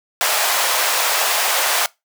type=high-pass noise; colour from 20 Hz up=pink; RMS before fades=-18 dBFS; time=0.21-1.86 s; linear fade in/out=0 ms; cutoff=620 Hz; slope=24 dB/octave; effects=noise-tail reverb RT60 0.2 s tail -22 dB re dry